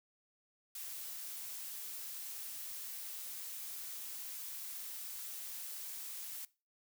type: noise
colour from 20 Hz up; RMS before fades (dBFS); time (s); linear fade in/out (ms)
blue; -45; 0.75-6.45; 2
effects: noise-tail reverb RT60 0.3 s tail -20 dB re dry